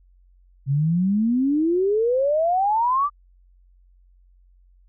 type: exponential sweep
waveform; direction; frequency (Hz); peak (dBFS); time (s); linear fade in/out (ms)
sine; up; 132.4 to 1200; -17; 0.66-3.1; 50
effects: added 45 Hz sine -52 dBFS peak until 4.88 s